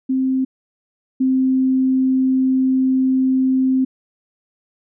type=tone pair in turn; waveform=sine; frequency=262.1 / 261.2 Hz; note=C4 / C4; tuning=+3 / -3 cents; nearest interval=unison; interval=6 cents; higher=first; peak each=-15 / -13 dBFS; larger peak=second; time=0.09-0.45 / 1.2-3.85 s; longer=second; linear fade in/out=10 ms; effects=none